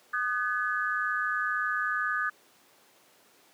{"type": "tone cluster", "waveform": "sine", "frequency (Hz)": [1231, 1509, 1704], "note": ["D#6", "F#6", "G#6"], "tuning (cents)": [-19, 34, 44], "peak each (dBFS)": -31, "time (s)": [0.13, 2.3], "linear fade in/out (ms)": 10, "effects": ["pink hiss -60 dBFS RMS until 3.53 s", "high-pass 300 Hz 12 dB/octave"]}